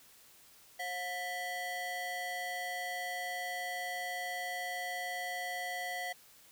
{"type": "ring-modulated tone", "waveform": "square", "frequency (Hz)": 630, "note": "D#5", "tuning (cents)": 21, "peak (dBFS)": -34, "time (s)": [0.79, 6.13], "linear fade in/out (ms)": 10, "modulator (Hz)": 1350, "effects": ["white hiss -60 dBFS RMS until 6.51 s"]}